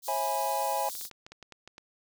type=high-pass noise; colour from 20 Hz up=white; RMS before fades=-39 dBFS; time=0.02-1.1 s; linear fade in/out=50 ms; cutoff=3600 Hz; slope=48 dB/octave
type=chord; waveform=triangle; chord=C# minor seventh; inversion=none; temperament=equal with one note detuned; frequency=541.1 / 659.3 / 830.6 / 987.8 Hz; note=C#5 / E5 / G#5 / B5; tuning=-42 / 0 / 0 / 0 cents; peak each=-33 / -33 / -28 / -33 dBFS; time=0.08-0.89 s; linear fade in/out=2 ms
type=clicks; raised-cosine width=0.2 ms; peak=-29 dBFS; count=11; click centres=0.898 / 0.952 / 1.012 / 1.052 / 1.113 / 1.265 / 1.32 / 1.427 / 1.523 / 1.676 / 1.781 s
effects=none